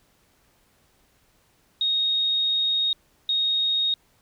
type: tone bursts at uneven times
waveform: sine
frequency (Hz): 3734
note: A#7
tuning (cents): +2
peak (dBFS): -20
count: 2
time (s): 1.81-2.93 / 3.29-3.94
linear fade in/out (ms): 2
effects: pink hiss -63 dBFS RMS until 4.21 s